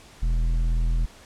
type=tone with tanh clipping; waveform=sine; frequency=41.2 Hz; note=E1; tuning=in tune; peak=-21 dBFS; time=0.22-1.06 s; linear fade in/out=10 ms; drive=9 dB; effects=pink hiss -49 dBFS RMS until 1.25 s + low-pass 9000 Hz 12 dB/octave